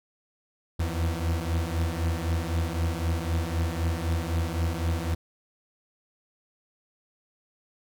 40% pulse beating tone pair, 81.3 / 85.2 Hz, E2 / F2, -23 / -42 cents, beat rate 3.9 Hz, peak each -27 / -28 dBFS, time 0.79-5.15 s, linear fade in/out 10 ms, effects none

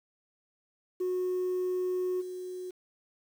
sine tone with level steps, 365.7 Hz, F#4, 20 cents flat, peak -26 / -36 dBFS, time 1-2.71 s, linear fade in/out 10 ms, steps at 2.2 s, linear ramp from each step 20 ms, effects tanh soft clip ceiling -26 dBFS + 9-bit

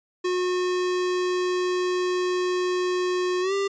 square tone with pitch glide, 362.6 to 395.4 Hz, F#4 to G4, -35 to +15 cents, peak -23 dBFS, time 0.24-3.68 s, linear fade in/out 10 ms, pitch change +150 cents, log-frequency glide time 3.41-3.53 s, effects resampled to 16000 Hz

